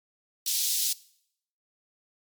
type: high-pass noise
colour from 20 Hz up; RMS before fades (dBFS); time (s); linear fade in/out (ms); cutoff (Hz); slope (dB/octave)
pink; -27; 0.46-0.93; 5; 3900; 24
effects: noise-tail reverb RT60 0.7 s tail -21 dB re dry + MP3 96 kbps